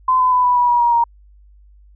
sine tone with pitch steps, 1025 / 1012.1 / 999.3 / 986.7 / 974.2 / 961.9 / 949.8 / 937.8 Hz, C6 / B5 / B5 / B5 / B5 / B5 / A#5 / A#5, -36 / +42 / +20 / -2 / -24 / -46 / +32 / +10 cents, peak -11 dBFS, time 0.08-1.04 s, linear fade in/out 5 ms, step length 120 ms, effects added 50 Hz sine -44 dBFS peak until 1.95 s

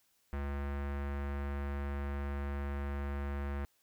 square tone with low-pass filter, 70.6 Hz, C#2, 32 cents sharp, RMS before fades -37 dBFS, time 0.33-3.65 s, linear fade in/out 0 ms, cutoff 1800 Hz, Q 1.6, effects white hiss -73 dBFS RMS until 3.82 s

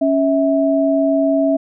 sine tone pair together, 277.5 / 651 Hz, C#4 / E5, +2 / -22 cents, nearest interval octave + minor third, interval 1476 cents, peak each -15 dBFS, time 0.01-1.57 s, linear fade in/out 10 ms, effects none

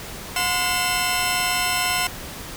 15% pulse tone cluster, 722 / 1032 / 2661 Hz, F#5 / C6 / E7, -43 / -24 / +16 cents, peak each -18 dBFS, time 0.36-2.07 s, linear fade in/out 2 ms, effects pink hiss -35 dBFS RMS until 2.56 s

